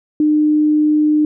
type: tone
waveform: sine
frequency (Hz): 302.8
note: D#4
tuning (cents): -47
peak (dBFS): -10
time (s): 0.2-1.25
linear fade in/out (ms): 2
effects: none